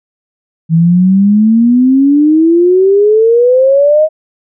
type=exponential sweep; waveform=sine; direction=up; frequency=160 to 634 Hz; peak=-4 dBFS; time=0.69-4.09 s; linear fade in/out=50 ms; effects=none